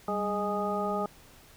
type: harmonic tone with a mistuned harmonic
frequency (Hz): 206.9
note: G#3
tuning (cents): -6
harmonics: 1 / 2 / 3 / 4 / 6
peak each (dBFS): -34 / -34 / -34 / -34 / -34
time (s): 0.08-1.06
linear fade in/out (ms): 2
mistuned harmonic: 1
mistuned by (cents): -87
effects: pink hiss -55 dBFS RMS until 1.56 s